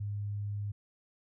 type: tone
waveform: sine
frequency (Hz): 102.5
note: G#2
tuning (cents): -22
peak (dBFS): -33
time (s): 0-0.72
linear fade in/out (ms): 10
effects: none